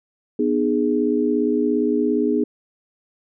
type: chord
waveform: sine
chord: G# minor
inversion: first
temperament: equal with one note detuned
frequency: 246.9 / 304.2 / 415.3 Hz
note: B3 / D#4 / G#4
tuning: 0 / -39 / 0 cents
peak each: -21 dBFS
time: 0.39-2.44 s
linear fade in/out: 5 ms
effects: none